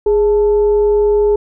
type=tone with frequency modulation; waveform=sine; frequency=415.3 Hz; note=G#4; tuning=in tune; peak=-9 dBFS; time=0.06-1.36 s; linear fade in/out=5 ms; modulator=463 Hz; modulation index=0.29; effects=none